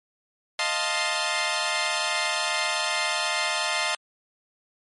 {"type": "chord", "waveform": "10% pulse", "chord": "F dominant seventh", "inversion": "third", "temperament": "equal", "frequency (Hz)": [622.3, 698.5, 880, 1046.5], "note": ["Eb5", "F5", "A5", "C6"], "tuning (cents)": [0, 0, 0, 0], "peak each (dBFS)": -21, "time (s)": [0.59, 3.95], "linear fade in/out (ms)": 2, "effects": ["MP3 48 kbps"]}